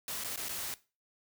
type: noise with dropouts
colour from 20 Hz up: white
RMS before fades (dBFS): -38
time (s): 0.08-0.74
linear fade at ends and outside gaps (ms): 1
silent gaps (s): 0.238-0.245 / 0.36-0.375 / 0.485-0.492
effects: noise-tail reverb RT60 0.3 s tail -18 dB re dry